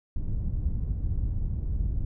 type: low-pass noise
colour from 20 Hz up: pink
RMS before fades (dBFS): -28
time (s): 0.16-2.05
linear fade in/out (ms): 5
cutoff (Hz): 100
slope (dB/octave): 12
effects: none